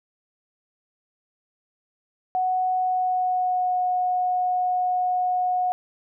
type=tone with pitch glide; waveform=sine; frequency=740 to 729 Hz; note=F#5 to F#5; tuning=0 to -26 cents; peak=-20 dBFS; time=2.35-5.72 s; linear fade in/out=0 ms; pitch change=-26 cents; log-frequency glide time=2.74-3.79 s; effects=none